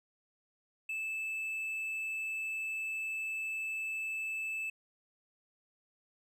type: tone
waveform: triangle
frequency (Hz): 2626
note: E7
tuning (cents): -7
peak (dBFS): -33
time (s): 0.89-4.7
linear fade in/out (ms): 5
effects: none